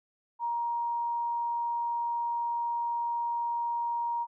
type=tone; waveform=sine; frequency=942 Hz; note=A#5; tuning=18 cents sharp; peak=-28 dBFS; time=0.39-4.27 s; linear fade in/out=50 ms; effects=none